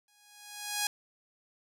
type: tone with exponential growth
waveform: 5% pulse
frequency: 828 Hz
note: G#5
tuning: 5 cents flat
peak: -15 dBFS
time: 0.08-0.87 s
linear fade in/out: 2 ms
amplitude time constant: 170 ms
effects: none